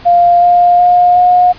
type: tone with pitch steps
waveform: sine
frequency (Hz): 698.5 / 705.4 / 712.4 / 719.4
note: F5 / F5 / F5 / F#5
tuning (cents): 0 / +17 / +34 / -49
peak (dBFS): -4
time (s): 0.05-1.53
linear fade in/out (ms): 20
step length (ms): 370
effects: pink hiss -35 dBFS RMS until 1.58 s + resampled to 11025 Hz